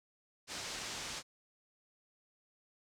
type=low-pass noise; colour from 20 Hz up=white; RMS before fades=-43 dBFS; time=0.47-1.23 s; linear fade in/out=50 ms; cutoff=7100 Hz; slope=24 dB/octave; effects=none